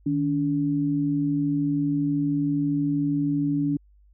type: tone pair together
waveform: sine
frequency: 153.01 / 285.7 Hz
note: D#3 / D4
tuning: -29 / -48 cents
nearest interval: major seventh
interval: 1081 cents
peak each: -27 / -22 dBFS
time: 0.06-3.77 s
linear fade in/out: 5 ms
effects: added 50 Hz sine -53 dBFS peak until 4.13 s